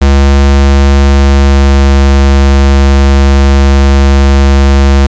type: tone with pitch glide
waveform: square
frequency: 69.3 to 68.82 Hz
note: C#2 to C#2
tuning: 0 to -12 cents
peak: -3 dBFS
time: 0.01-5.07 s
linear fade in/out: 10 ms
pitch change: -12 cents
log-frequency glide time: 1.16-1.86 s
effects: resampled to 16000 Hz + 7-bit